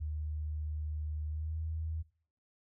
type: tone with pitch glide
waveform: sine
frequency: 76.3 to 79.77 Hz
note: D#2 to D#2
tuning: -33 to +44 cents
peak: -34 dBFS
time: 0-2.03 s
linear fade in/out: 20 ms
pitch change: +77 cents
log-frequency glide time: 1.29-1.58 s
effects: noise-tail reverb RT60 0.5 s tail -21 dB re dry